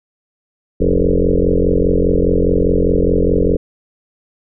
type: tone with frequency modulation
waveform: sine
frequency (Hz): 235.1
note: A#3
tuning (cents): +15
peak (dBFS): -10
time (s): 0.8-3.57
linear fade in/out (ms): 10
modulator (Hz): 44.9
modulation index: 5.9
effects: none